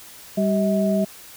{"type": "tone cluster", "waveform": "sine", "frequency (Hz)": [197, 384, 640], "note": ["G3", "G4", "D#5"], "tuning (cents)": [9, -36, 49], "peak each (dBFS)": [-19, -28, -22], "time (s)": [0.37, 1.05], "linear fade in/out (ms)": 10, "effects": ["white hiss -43 dBFS RMS until 1.36 s"]}